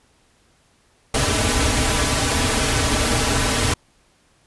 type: noise with comb filter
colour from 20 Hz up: pink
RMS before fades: -19 dBFS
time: 1.14-3.74 s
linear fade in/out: 5 ms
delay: 5.6 ms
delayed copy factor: -0.9
effects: pink hiss -59 dBFS RMS until 4.46 s + resampled to 24000 Hz